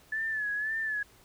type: tone with vibrato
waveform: sine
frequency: 1728 Hz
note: A6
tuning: 32 cents flat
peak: -29 dBFS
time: 0.12-1.03 s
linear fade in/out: 5 ms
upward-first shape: sine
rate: 1.9 Hz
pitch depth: 65 cents each way
effects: pink hiss -59 dBFS RMS until 1.24 s